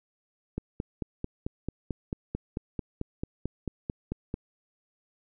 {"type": "click train", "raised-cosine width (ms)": 3, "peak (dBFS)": -18, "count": 18, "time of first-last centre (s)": [0.58, 4.341], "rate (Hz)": 4.52, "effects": []}